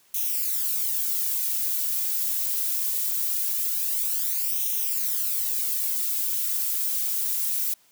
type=noise with flanger; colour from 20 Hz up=violet; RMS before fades=-26 dBFS; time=0.14-7.74 s; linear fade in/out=5 ms; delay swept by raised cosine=0.32 to 3.12 ms; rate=0.22 Hz; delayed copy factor=+0.75; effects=white hiss -60 dBFS RMS until 7.91 s + high-pass 100 Hz 12 dB/octave